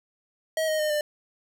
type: tone with pitch steps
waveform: square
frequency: 637 / 623.5 / 610.3 / 597.4 Hz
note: D#5 / D#5 / D#5 / D5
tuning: +41 / +3 / -34 / +29 cents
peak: -24 dBFS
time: 0.57-1.01 s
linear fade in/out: 2 ms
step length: 110 ms
effects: none